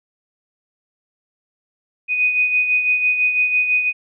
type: beating tone pair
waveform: sine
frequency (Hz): 2489 / 2495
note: D#7 / D#7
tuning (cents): 0 / +4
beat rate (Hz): 6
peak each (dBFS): -15 / -24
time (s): 2.08-3.93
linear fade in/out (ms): 50
effects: none